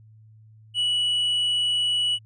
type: tone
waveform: triangle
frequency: 2942 Hz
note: F#7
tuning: 11 cents flat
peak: -19 dBFS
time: 0.74-2.19 s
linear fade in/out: 50 ms
effects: added 109 Hz sine -48 dBFS peak until 2.25 s + resampled to 24000 Hz